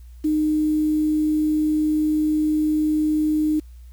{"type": "tone with quantisation", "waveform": "sine", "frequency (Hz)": 306.8, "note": "D#4", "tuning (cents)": -24, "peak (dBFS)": -17, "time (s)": [0.24, 3.6], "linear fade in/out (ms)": 10, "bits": 7, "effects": ["added 60 Hz sine -39 dBFS peak until 3.92 s", "white hiss -62 dBFS RMS until 3.92 s"]}